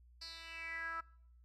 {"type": "tone with band-pass filter sweep", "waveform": "10% pulse", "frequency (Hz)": 329.6, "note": "E4", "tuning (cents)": 0, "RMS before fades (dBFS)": -45, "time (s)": [0.21, 1.01], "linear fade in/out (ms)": 10, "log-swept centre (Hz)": [4700, 1300], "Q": 6.1, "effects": ["noise-tail reverb RT60 0.7 s tail -24 dB re dry", "added 60 Hz sine -60 dBFS peak until 1.44 s"]}